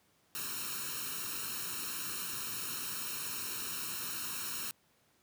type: noise with comb filter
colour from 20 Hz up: white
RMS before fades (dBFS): -39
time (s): 0.35-4.71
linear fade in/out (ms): 0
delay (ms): 0.73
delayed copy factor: +0.9
effects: pink hiss -70 dBFS RMS until 5.22 s + high-pass 100 Hz 12 dB/octave